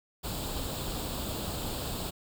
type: noise with comb filter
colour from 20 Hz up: pink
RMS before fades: -35 dBFS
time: 0.23-2.11 s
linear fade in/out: 20 ms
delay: 0.25 ms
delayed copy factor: +0.65
effects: none